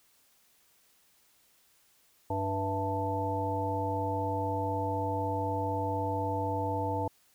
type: harmonic tone with a mistuned harmonic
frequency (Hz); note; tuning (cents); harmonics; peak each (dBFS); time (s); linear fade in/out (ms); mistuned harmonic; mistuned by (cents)
98; G2; 0; 1 / 3 / 5 / 7 / 9; -34 / -37 / -36 / -38 / -33; 2.3-7.08; 5; 7; -58
effects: white hiss -66 dBFS RMS until 7.34 s